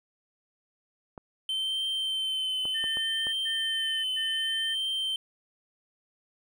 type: clicks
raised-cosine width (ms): 1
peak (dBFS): -27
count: 5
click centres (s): 1.178 / 2.654 / 2.841 / 2.971 / 3.269
type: tone with vibrato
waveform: triangle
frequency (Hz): 3090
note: G7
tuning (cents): -26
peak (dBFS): -26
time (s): 1.49-5.16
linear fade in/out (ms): 2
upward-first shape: triangle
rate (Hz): 0.66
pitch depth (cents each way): 28
type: tone bursts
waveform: sine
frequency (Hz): 1802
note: A6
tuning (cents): +41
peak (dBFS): -34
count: 3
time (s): 2.74-4.75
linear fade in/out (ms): 20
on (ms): 590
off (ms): 120
effects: none